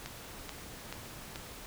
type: click train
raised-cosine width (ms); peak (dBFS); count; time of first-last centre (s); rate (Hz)
0.2; -22; 4; 0.06-1.359; 2.31
effects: pink hiss -47 dBFS RMS until 1.66 s